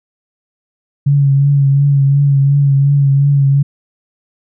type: tone with vibrato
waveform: sine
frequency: 140 Hz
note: C#3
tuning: 18 cents sharp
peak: -7 dBFS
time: 1.06-3.63 s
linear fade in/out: 10 ms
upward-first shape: triangle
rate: 2.8 Hz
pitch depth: 38 cents each way
effects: none